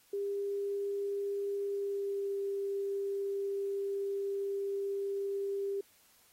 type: tone with pitch glide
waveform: sine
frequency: 400.9 to 396.8 Hz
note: G4 to G4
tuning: +39 to +21 cents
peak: -32 dBFS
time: 0.13-5.81 s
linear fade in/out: 5 ms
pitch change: -18 cents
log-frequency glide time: 1.64-2.38 s
effects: white hiss -65 dBFS RMS until 6.32 s + AAC 48 kbps